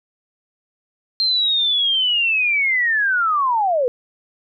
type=linear sweep; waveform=sine; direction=down; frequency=4186 to 470 Hz; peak=-15 dBFS; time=1.2-3.88 s; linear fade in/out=0 ms; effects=none